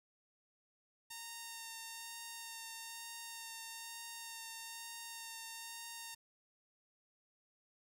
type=tone with vibrato; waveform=5% pulse; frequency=918 Hz; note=A#5; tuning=27 cents flat; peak=-34 dBFS; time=1.1-6.15 s; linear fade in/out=10 ms; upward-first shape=sine; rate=1.1 Hz; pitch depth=12 cents each way; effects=11-bit